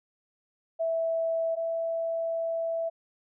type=tone pair in turn; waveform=sine; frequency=657 / 660.8 Hz; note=E5 / E5; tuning=-6 / +4 cents; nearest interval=unison; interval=10 cents; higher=second; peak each=-25 / -27 dBFS; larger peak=first; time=0.79-1.56 / 1.56-2.9 s; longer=second; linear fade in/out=20 ms; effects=none